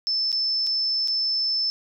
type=tone with dropouts; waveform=sine; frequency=5274 Hz; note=E8; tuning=in tune; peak=-21 dBFS; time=0.07-1.7 s; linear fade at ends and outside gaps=0 ms; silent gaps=0.318-0.327 / 0.666-0.67 / 1.075-1.082 s; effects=none